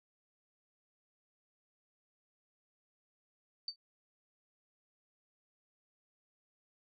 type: tone with exponential decay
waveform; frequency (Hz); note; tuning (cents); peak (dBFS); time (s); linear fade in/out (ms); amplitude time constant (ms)
sine; 4583; D8; -43; -32; 3.68-3.76; 2; 17
effects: none